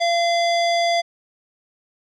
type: tone with low-pass filter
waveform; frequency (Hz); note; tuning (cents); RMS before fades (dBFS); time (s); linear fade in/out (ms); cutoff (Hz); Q
square; 685; F5; -34; -19; 0-1.02; 20; 4800; 1.8
effects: none